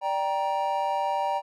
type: chord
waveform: triangle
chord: G minor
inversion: second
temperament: just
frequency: 588 / 784 / 940.8 Hz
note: D5 / G5 / Bb5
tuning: +2 / 0 / +16 cents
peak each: -29 / -26 / -26 dBFS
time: 0.01-1.42 s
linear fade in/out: 50 ms
effects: none